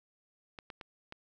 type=clicks; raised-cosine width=0.3 ms; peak=-28 dBFS; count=4; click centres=0.588 / 0.702 / 0.812 / 1.124 s; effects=none